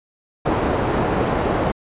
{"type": "low-pass noise", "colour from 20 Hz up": "white", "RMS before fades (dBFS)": -20, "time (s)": [0.45, 1.72], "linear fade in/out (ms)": 10, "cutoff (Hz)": 710, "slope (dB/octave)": 12, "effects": ["resampled to 8000 Hz"]}